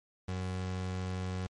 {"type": "tone", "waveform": "30% pulse", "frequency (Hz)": 92.5, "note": "F#2", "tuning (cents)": 0, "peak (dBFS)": -31, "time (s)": [0.28, 1.47], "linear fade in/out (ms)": 5, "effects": ["low-pass 8000 Hz 12 dB/octave", "MP3 48 kbps"]}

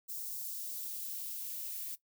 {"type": "noise with high-pass filter sweep", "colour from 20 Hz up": "violet", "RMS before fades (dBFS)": -41, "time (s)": [0.08, 1.96], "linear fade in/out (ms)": 20, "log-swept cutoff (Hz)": [5400, 1900], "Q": 1.1, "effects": ["noise-tail reverb RT60 0.1 s tail -17 dB re dry"]}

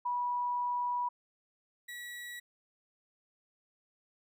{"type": "tone pair in turn", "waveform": ["sine", "35% pulse"], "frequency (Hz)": [976, 1934], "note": ["B5", "B6"], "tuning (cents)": [-21, -37], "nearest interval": "octave", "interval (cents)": 1184, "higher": "second", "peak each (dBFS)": [-30, -40], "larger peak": "first", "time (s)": [[0.05, 1.09], [1.88, 2.4]], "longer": "first", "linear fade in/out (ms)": 10, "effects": []}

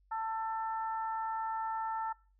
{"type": "harmonic tone", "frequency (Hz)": 445.2, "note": "A4", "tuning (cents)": 20, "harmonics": [2, 3, 4], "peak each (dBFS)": [-34, -40, -50], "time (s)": [0.11, 2.13], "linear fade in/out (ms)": 10, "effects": ["noise-tail reverb RT60 0.4 s tail -23 dB re dry", "added 48 Hz sine -65 dBFS peak until 2.39 s"]}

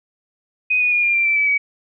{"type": "tone with pitch steps", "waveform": "sine", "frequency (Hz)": [2500, 2466, 2432, 2398, 2365, 2333, 2300, 2269], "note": ["D#7", "D#7", "D#7", "D7", "D7", "D7", "D7", "C#7"], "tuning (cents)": [8, -16, -40, 36, 12, -12, -37, 40], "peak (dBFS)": -14, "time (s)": [0.7, 1.58], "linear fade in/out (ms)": 10, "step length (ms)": 110, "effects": []}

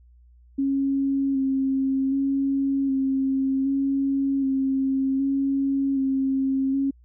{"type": "tone with vibrato", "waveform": "sine", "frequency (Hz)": 271, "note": "C#4", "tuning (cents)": -39, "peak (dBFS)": -20, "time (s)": [0.58, 6.91], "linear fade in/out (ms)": 10, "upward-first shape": "square", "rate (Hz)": 0.65, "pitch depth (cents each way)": 19, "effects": ["added 60 Hz sine -50 dBFS peak until 7.04 s"]}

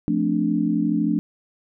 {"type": "chord", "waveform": "sine", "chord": "D minor seventh", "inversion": "first", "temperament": "equal", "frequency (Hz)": [174.61, 220, 261.6, 293.7], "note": ["F3", "A3", "C4", "D4"], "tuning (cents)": [0, 0, 0, 0], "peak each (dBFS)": [-25, -23, -28, -22], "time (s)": [0.08, 1.19], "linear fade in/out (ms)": 0, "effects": []}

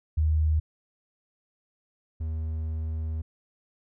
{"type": "tone pair in turn", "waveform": ["sine", "triangle"], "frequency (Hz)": [77.78, 79.37], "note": ["D#2", "D#2"], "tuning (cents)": [0, 35], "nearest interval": "unison", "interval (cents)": 35, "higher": "second", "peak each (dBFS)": [-20, -26], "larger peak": "first", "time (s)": [[0.17, 0.6], [2.2, 3.22]], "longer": "second", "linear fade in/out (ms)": 10, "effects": []}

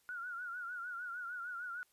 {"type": "tone with vibrato", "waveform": "sine", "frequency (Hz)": 1429, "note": "F6", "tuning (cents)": 39, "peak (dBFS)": -40, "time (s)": [0.09, 1.83], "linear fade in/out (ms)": 0, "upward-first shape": "triangle", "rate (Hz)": 6.6, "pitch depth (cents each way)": 95, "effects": ["white hiss -73 dBFS RMS until 1.92 s", "resampled to 32000 Hz"]}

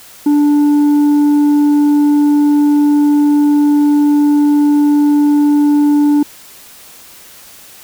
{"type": "tone with tanh clipping", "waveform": "sine", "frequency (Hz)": 292.7, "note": "D4", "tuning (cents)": -6, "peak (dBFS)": -8, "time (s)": [0.26, 6.23], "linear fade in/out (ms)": 5, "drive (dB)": 4, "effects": ["white hiss -38 dBFS RMS until 7.83 s"]}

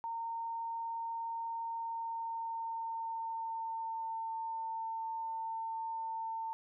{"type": "tone with pitch glide", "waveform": "sine", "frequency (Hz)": [917, 900.7], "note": ["A#5", "A5"], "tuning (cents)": [-29, 40], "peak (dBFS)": -36, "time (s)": [0.04, 6.53], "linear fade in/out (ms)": 0, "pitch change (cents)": -31, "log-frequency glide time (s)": [1.72, 4.22], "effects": []}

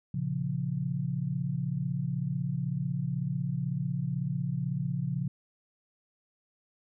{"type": "chord", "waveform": "sine", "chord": "Bb minor", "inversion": "none", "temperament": "equal", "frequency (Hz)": [116.54, 138.59, 174.61], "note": ["Bb2", "Db3", "F3"], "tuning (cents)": [0, 0, 0], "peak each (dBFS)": [-37, -31, -33], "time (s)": [0.14, 5.28], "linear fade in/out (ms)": 5, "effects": []}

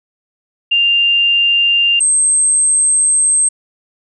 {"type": "tone pair in turn", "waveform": "sine", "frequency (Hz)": [2794, 8349], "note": ["F7", "C9"], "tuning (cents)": [0, -5], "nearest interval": "octave + perfect fifth", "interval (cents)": 1895, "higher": "second", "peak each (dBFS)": -9, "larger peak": "neither", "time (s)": [[0.71, 2], [2, 3.49]], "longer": "second", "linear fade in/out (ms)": 10, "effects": []}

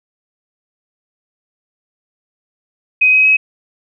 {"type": "tone with pitch steps", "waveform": "sine", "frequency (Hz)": [2516, 2534, 2551], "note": ["D#7", "D#7", "D#7"], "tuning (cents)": [19, 31, 43], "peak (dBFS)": -7, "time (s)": [3.01, 3.37], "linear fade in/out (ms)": 10, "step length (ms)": 120, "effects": []}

